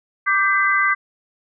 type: chord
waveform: sine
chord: G major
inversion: second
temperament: equal with one note detuned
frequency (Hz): 1174.7 / 1568 / 2021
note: D6 / G6 / B6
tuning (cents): 0 / 0 / +39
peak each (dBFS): -19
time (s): 0.26-0.95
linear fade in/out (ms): 20
effects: none